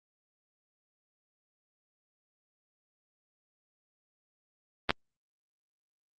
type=clicks; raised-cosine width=0.3 ms; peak=-8 dBFS; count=2; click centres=4.894 / 4.906 s; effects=Opus 32 kbps